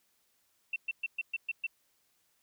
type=tone bursts; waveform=sine; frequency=2692 Hz; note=E7; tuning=36 cents sharp; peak=-30 dBFS; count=7; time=0.73-1.667 s; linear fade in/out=5 ms; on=31 ms; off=120 ms; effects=white hiss -73 dBFS RMS until 2.42 s